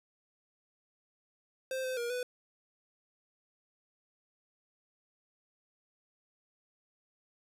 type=tone with pitch steps; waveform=square; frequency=523 / 515 / 474.8 / 496.4 Hz; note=C5 / C5 / A#4 / B4; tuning=-1 / -28 / +32 / +9 cents; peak=-34 dBFS; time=1.71-2.23 s; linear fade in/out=2 ms; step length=130 ms; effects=resampled to 32000 Hz